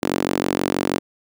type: tone with high-pass filter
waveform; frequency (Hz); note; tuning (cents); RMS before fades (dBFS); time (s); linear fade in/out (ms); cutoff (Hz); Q
sawtooth; 46.26; F#1; 0; -22; 0.02-0.99; 10; 290; 2
effects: none